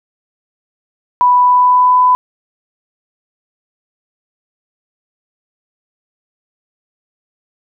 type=tone with pitch glide; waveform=sine; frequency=988 to 1000.6 Hz; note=B5 to B5; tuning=0 to +22 cents; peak=-6 dBFS; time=1.21-2.15 s; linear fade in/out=0 ms; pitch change=+22 cents; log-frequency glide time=1.34-1.98 s; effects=none